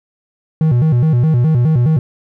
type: tone with vibrato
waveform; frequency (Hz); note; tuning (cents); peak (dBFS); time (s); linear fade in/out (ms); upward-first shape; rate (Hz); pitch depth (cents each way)
triangle; 138.6; C#3; 0; -7; 0.61-1.99; 2; square; 4.8; 230
effects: none